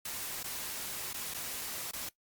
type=noise with dropouts; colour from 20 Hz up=white; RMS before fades=-39 dBFS; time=0.05-2.09 s; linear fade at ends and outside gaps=5 ms; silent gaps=0.431-0.441 / 1.132-1.141 / 1.339-1.344 / 1.912-1.933 s; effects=noise-tail reverb RT60 0.1 s tail -18 dB re dry + Opus 48 kbps